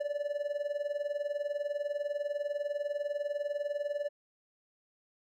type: tone with tremolo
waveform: triangle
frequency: 581 Hz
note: D5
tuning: 19 cents flat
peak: -26 dBFS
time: 0-4.09 s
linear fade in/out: 10 ms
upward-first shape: triangle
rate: 20 Hz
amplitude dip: 90%
effects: none